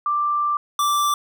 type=tone pair in turn; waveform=sine / square; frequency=1179 / 1170.2 Hz; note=D6 / D6; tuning=+6 / -7 cents; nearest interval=unison; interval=13 cents; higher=first; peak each=-18 dBFS; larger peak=neither; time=0.06-0.57 / 0.79-1.14 s; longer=first; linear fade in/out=2 ms; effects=none